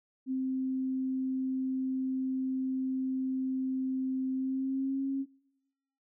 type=tone with pitch glide; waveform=sine; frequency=261.6 to 271.3 Hz; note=C4 to C#4; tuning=0 to -37 cents; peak=-29 dBFS; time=0.26-5.26 s; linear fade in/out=50 ms; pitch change=+63 cents; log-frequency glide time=4.33-5.06 s; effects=noise-tail reverb RT60 1.0 s tail -25 dB re dry